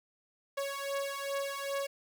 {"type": "beating tone pair", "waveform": "sawtooth", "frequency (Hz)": [554.4, 556.9], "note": ["C#5", "C#5"], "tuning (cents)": [0, 8], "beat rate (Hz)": 2.5, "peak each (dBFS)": [-33, -33], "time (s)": [0.57, 1.87], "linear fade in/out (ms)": 10, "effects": []}